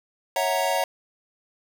square chord, F# dominant seventh, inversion second, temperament equal with one note detuned, 554.4 / 655.5 / 740 / 932.3 Hz, C#5 / E5 / F#5 / A#5, 0 / -10 / 0 / 0 cents, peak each -28 dBFS, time 0.36-0.84 s, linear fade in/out 2 ms, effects none

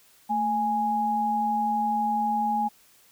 sine tone pair together, 222 / 830.6 Hz, A3 / G#5, +16 / 0 cents, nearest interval octave + major seventh, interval 2284 cents, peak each -30 / -23 dBFS, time 0.29-2.69 s, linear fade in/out 20 ms, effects white hiss -58 dBFS RMS until 3.11 s

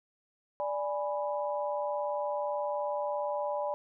sine chord, G# diminished, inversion second, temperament equal, 587.3 / 830.6 / 987.8 Hz, D5 / G#5 / B5, 0 / 0 / 0 cents, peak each -32 / -36 / -37 dBFS, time 0.6-3.74 s, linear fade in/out 0 ms, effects none

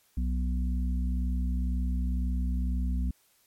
harmonic tone, 62 Hz, B1, 7 cents sharp, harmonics 1 / 3 / 4, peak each -26 / -36 / -38 dBFS, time 0.17-3.11 s, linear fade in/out 5 ms, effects white hiss -66 dBFS RMS until 3.46 s + MP3 64 kbps

